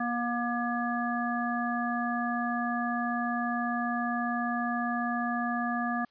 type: harmonic tone with a mistuned harmonic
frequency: 238.7 Hz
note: A#3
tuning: 41 cents sharp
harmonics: 1 / 3 / 5 / 7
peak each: -31 / -33 / -35 / -35 dBFS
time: 0-6.05 s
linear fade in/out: 5 ms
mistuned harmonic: 7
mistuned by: +19 cents
effects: white hiss -68 dBFS RMS until 6.1 s + resampled to 11025 Hz